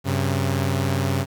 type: tone pair together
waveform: sawtooth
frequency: 95.4 / 134.92 Hz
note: G2 / C#3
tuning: -47 / -46 cents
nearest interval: tritone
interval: 601 cents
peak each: -19 dBFS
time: 0.04-1.26 s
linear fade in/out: 50 ms
effects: 8-bit